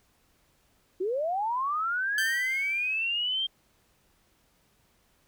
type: linear sweep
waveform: sine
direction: up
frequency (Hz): 349.2 to 3200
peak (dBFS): -26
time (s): 1-3.47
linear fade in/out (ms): 10
type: tone with exponential decay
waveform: sawtooth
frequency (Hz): 1568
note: G6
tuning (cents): 0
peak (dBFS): -22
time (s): 2.18-3.15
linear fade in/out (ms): 2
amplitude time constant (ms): 210
effects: pink hiss -67 dBFS RMS until 5.27 s